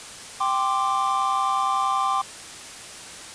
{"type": "chord", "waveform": "triangle", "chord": "G suspended fourth", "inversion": "none", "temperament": "just", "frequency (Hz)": [784, 1045.3, 1176], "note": ["G5", "C6", "D6"], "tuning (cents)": [0, -2, 2], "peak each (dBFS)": [-24, -23, -22], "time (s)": [0.4, 2.22], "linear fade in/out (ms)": 10, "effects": ["white hiss -39 dBFS RMS until 3.34 s", "resampled to 22050 Hz"]}